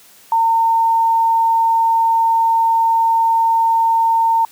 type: tone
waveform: sine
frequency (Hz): 910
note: A#5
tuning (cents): -42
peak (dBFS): -11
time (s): 0.32-4.45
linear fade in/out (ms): 2
effects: white hiss -46 dBFS RMS until 4.51 s + high-pass 100 Hz 12 dB/octave